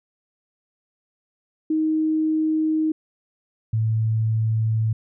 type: tone pair in turn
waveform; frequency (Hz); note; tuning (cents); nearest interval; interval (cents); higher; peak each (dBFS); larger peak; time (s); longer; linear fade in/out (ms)
sine; 313.6 / 110.87; D#4 / A2; +14 / +14; octave + tritone; 1800; first; -18; neither; 1.7-2.92 / 3.73-4.93; first; 5
effects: none